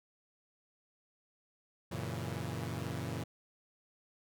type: chord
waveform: sawtooth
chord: F# dominant seventh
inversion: none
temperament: equal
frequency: 92.5 / 116.54 / 138.59 / 164.81 Hz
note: F#2 / A#2 / C#3 / E3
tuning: 0 / 0 / 0 / 0 cents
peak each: -39 / -37 / -39 / -39 dBFS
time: 1.91-3.24 s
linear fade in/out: 10 ms
effects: none